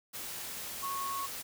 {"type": "tone in noise", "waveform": "sine", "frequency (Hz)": 1100, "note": "C#6", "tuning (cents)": -14, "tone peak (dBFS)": -34, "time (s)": [0.82, 1.27], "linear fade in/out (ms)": 20, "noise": "white", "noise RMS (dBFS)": -41, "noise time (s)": [0.13, 1.43], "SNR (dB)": 4, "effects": []}